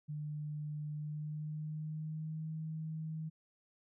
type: tone with pitch glide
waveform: sine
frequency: 150 to 158 Hz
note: D3 to D#3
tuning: +37 to +27 cents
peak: -38 dBFS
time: 0.08-3.3 s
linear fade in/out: 20 ms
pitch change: +90 cents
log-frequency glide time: 0.95-2.49 s
effects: none